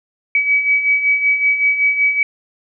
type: beating tone pair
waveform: sine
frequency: 2274 / 2279.3 Hz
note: C#7 / C#7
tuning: +44 / +48 cents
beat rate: 5.3 Hz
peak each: -20 / -13 dBFS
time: 0.35-2.23 s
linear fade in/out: 2 ms
effects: none